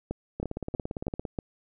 two click trains, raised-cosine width 2 ms, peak -19 / -17 dBFS, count 16 / 5, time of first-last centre 0.4-1.252 / 0.11-1.388 s, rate 17.6 / 3.13 Hz, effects none

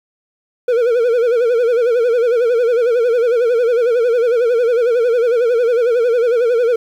triangle tone with vibrato, 475.7 Hz, A#4, 35 cents sharp, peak -9 dBFS, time 0.68-6.76 s, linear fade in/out 5 ms, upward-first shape sine, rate 11 Hz, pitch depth 100 cents each way, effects 8-bit

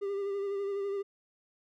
triangle tone with vibrato, 398.5 Hz, G4, 28 cents sharp, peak -29 dBFS, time 0.01-1.03 s, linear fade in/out 20 ms, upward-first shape sine, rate 12 Hz, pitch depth 30 cents each way, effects none

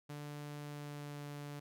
sawtooth tone with pitch glide, 146.83 to 145.14 Hz, D3 to D3, 0 to -20 cents, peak -40 dBFS, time 0.09-1.6 s, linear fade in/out 10 ms, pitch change -20 cents, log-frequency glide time 0.6-1.27 s, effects none

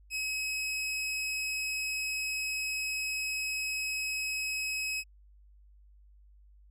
sawtooth tone, 2555 Hz, D#7, 45 cents sharp, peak -28 dBFS, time 0.1-5.04 s, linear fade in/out 50 ms, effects added 50 Hz sine -55 dBFS peak until 6.7 s + low-pass 12000 Hz 12 dB/octave

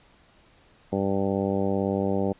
harmonic tone, 98 Hz, G2, in tune, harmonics 1 / 2 / 3 / 4 / 5 / 6 / 7 / 8 / 9, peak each -33 / -27 / -31 / -30 / -30 / -32 / -40 / -36 / -43 dBFS, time 0.92-2.33 s, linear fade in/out 10 ms, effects pink hiss -58 dBFS RMS until 2.39 s + resampled to 8000 Hz

